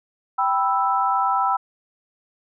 sine chord, E minor, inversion first, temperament equal, 784 / 987.8 / 1318.5 Hz, G5 / B5 / E6, 0 / 0 / 0 cents, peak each -22 dBFS, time 0.38-1.57 s, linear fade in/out 10 ms, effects none

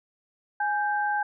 sine tone pair together, 830.6 / 1568 Hz, G#5 / G6, 0 / 0 cents, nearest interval major seventh, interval 1100 cents, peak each -25 / -28 dBFS, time 0.6-1.23 s, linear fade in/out 5 ms, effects none

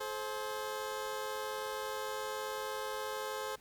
20% pulse tone pair together, 428.4 / 527.2 Hz, A4 / C5, -46 / +13 cents, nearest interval major third, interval 359 cents, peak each -35 / -35 dBFS, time 0-3.56 s, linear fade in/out 10 ms, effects pink hiss -63 dBFS RMS until 3.6 s

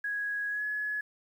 sine tone with pitch glide, 1661.2 to 1695.1 Hz, G#6 to G#6, 0 to +35 cents, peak -30 dBFS, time 0.04-1.01 s, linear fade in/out 5 ms, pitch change +35 cents, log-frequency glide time 0.49-0.63 s, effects 10-bit

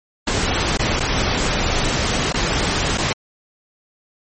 pink noise with dropouts, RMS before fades -19 dBFS, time 0.27-3.13 s, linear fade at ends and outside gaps 5 ms, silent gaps 0.774-0.792 / 0.997-1.004 / 2.326-2.341 / 2.976-2.981 s, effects MP3 32 kbps

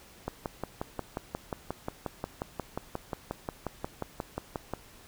click train, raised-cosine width 1 ms, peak -18 dBFS, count 26, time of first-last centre 0.28-4.736 s, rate 5.61 Hz, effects pink hiss -54 dBFS RMS until 5.07 s

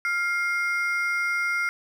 triangle ring-modulated tone, 1760 Hz, A6, in tune, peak -18 dBFS, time 0.05-1.69 s, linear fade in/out 0 ms, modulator 364 Hz, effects none

